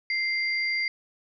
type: tone pair together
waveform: sine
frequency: 2093 / 4753 Hz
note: C7 / D8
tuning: 0 / +20 cents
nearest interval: octave + major second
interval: 1420 cents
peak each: -25 / -32 dBFS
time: 0.1-0.88 s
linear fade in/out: 2 ms
effects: none